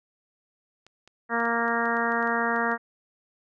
clicks, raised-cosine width 0.2 ms, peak -33 dBFS, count 12, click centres 0.866 / 1.076 / 1.402 / 1.454 / 1.681 / 1.856 / 1.969 / 2.121 / 2.227 / 2.274 / 2.562 / 2.716 s
harmonic tone, 232.8 Hz, A#3, 2 cents flat, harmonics 1 / 2 / 3 / 4 / 5 / 6 / 7 / 8, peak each -31 / -31 / -31 / -31 / -31 / -31 / -31 / -31 dBFS, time 1.29-2.78 s, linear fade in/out 50 ms
effects none

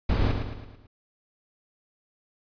brown noise with echo, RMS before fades -23 dBFS, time 0.09-0.32 s, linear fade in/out 5 ms, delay 110 ms, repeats 5, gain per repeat -6 dB, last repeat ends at 0.87 s, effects resampled to 11025 Hz

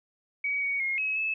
sine tone with pitch steps, 2263 / 2241 / 2147 / 2561 / 2605 Hz, C#7 / C#7 / C7 / D#7 / E7, +35 / +18 / +44 / +49 / -21 cents, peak -26 dBFS, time 0.44-1.34 s, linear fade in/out 5 ms, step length 180 ms, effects none

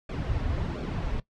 brown noise with flanger, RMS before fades -30 dBFS, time 0.09-1.2 s, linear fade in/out 5 ms, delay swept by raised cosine 1 to 5.9 ms, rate 1.4 Hz, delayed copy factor -0.7, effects noise-tail reverb RT60 0.1 s tail -18 dB re dry + low-pass 4000 Hz 12 dB/octave

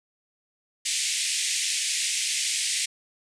white band-pass noise, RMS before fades -27 dBFS, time 0.85-2.86 s, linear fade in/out 10 ms, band 2000 to 9200 Hz, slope 48 dB/octave, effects none

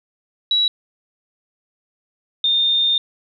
sine tone pair in turn, 3900 / 3634 Hz, B7 / A#7, -23 / -45 cents, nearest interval minor second, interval 122 cents, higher first, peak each -14 dBFS, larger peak neither, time 0.51-0.68 / 2.44-2.98 s, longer second, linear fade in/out 2 ms, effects none

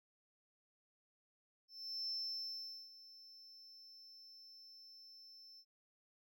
triangle tone with ADSR envelope, 5320 Hz, E8, 15 cents sharp, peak -36 dBFS, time 1.68-5.65 s, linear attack 410 ms, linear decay 800 ms, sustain -19 dB, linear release 61 ms, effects tanh soft clip ceiling -36 dBFS

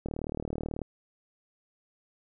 click train, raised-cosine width 2 ms, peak -20 dBFS, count 30, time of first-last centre 0.06-0.817 s, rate 38.3 Hz, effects none

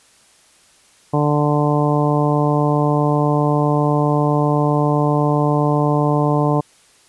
harmonic tone, 147.7 Hz, D3, 10 cents sharp, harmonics 1 / 2 / 3 / 4 / 5 / 6 / 7, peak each -17 / -20 / -22 / -23 / -24 / -25 / -25 dBFS, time 1.13-6.61 s, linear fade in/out 10 ms, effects white hiss -52 dBFS RMS until 7.08 s + resampled to 24000 Hz

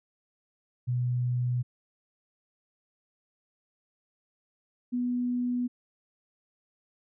sine tone pair in turn, 123.47 / 245.8 Hz, B2 / B3, 0 / -8 cents, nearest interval octave, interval 1192 cents, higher second, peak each -25 / -26 dBFS, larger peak first, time 0.87-1.63 / 4.92-5.68 s, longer neither, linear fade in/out 20 ms, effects none

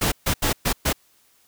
pink noise bursts at uneven times, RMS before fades -21 dBFS, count 5, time 0.01-0.12 / 0.26-0.34 / 0.42-0.53 / 0.65-0.73 / 0.85-0.93 s, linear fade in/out 10 ms, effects white hiss -60 dBFS RMS until 1.47 s

